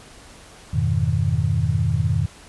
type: chord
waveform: sine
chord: F half-diminished seventh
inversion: none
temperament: equal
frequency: 87.31 / 103.83 / 123.47 / 155.56 Hz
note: F2 / Ab2 / Cb3 / Eb3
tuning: 0 / 0 / 0 / 0 cents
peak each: -23 dBFS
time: 0.73-2.26 s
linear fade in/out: 10 ms
effects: pink hiss -45 dBFS RMS until 2.48 s + resampled to 24000 Hz